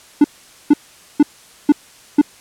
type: tone bursts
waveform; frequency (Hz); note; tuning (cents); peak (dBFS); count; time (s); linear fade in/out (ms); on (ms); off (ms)
triangle; 293.5; D4; -1; -3; 5; 0.21-2.215; 5; 33; 460
effects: white hiss -45 dBFS RMS until 2.4 s + low-pass 10000 Hz 12 dB/octave